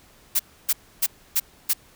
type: noise bursts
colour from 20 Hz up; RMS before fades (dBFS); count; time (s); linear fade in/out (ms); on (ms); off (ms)
blue; -20; 5; 0.35-1.735; 10; 45; 290
effects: pink hiss -54 dBFS RMS until 1.95 s